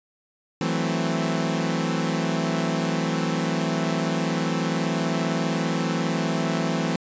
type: chord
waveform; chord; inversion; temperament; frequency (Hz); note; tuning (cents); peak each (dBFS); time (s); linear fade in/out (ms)
sawtooth; F# half-diminished seventh; third; equal; 164.81 / 185 / 220 / 261.6; E3 / F#3 / A3 / C4; 0 / 0 / 0 / 0; -22 / -26 / -25 / -25; 0.61-6.96; 2
effects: resampled to 16000 Hz